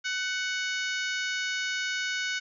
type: harmonic tone with a mistuned harmonic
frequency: 740 Hz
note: F#5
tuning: in tune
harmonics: 2 / 3 / 4 / 5 / 6 / 7 / 8 / 9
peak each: -31 / -35 / -37 / -39 / -41 / -42 / -43 / -44 dBFS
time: 0.04-2.4 s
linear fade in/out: 20 ms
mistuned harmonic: 2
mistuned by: +23 cents
effects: none